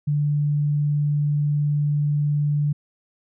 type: tone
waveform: sine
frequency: 146.9 Hz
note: D3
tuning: 1 cent sharp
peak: -18 dBFS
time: 0.07-2.73 s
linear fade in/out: 10 ms
effects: none